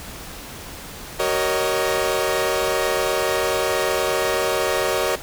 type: chord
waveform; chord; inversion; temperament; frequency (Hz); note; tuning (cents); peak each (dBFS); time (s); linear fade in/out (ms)
sawtooth; D# minor seventh; first; equal with one note detuned; 379.1 / 466.2 / 554.4 / 622.3; F#4 / A#4 / C#5 / D#5; +42 / 0 / 0 / 0; -21; 1.19-5.16; 10
effects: pink hiss -36 dBFS RMS until 5.22 s